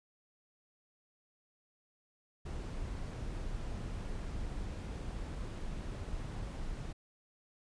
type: noise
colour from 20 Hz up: brown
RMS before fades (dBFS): -40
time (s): 2.45-6.93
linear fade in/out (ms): 10
effects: resampled to 22050 Hz